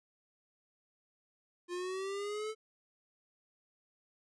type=linear sweep; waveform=square; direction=up; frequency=349.2 to 440 Hz; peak=-37 dBFS; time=1.68-2.55 s; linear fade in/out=50 ms; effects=resampled to 22050 Hz